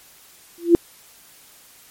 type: tone with exponential growth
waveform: sine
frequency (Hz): 341.4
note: F4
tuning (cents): -39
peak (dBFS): -4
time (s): 0.58-0.75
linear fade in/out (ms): 0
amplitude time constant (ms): 36
effects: white hiss -49 dBFS RMS until 1.9 s + MP3 64 kbps